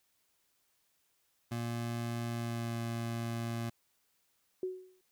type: tone with pitch glide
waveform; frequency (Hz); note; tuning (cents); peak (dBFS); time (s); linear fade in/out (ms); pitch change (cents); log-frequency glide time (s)
25% pulse; 117.6 to 116.12; A#2 to A#2; +16 to -6; -31; 1.51-3.7; 10; -22; 2.29-2.76
type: tone with exponential decay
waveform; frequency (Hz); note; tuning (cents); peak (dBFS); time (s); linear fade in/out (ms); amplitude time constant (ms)
sine; 370.7; F#4; +3; -30; 4.63-5.01; 2; 82
effects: white hiss -75 dBFS RMS until 5.11 s